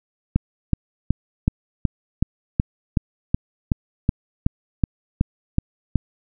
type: click train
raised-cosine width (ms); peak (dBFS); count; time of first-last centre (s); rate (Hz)
5; -4; 16; 0.36-5.957; 2.68
effects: none